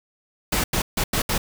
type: noise bursts at uneven times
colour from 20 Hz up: pink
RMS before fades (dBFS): -22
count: 5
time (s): 0.52-0.64 / 0.73-0.82 / 0.97-1.04 / 1.13-1.22 / 1.29-1.38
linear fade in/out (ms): 5
effects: none